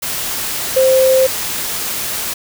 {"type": "tone in noise", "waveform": "sine", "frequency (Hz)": 523.3, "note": "C5", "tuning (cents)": 0, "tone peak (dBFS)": -8, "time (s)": [0.76, 1.27], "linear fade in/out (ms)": 10, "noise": "white", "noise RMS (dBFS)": -21, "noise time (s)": [0.02, 2.34], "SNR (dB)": 10, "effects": []}